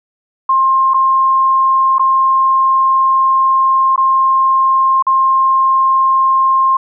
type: tone with dropouts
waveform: sine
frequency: 1061 Hz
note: C6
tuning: 24 cents sharp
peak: -8 dBFS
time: 0.49-6.77 s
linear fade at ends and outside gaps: 5 ms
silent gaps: 0.937-0.942 / 1.984-1.994 / 3.961-3.977 / 5.025-5.067 s
effects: none